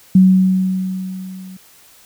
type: tone with level ramp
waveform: sine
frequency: 187.2 Hz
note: F#3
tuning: 20 cents sharp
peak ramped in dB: -4 to -32 dBFS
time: 0.15-1.57 s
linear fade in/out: 5 ms
effects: white hiss -47 dBFS RMS until 2.05 s